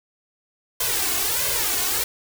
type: noise with flanger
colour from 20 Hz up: white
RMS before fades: -23 dBFS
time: 0.8-2.04 s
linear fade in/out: 5 ms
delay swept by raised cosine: 1.9 to 2.76 ms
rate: 1.5 Hz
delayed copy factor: +0.95
effects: none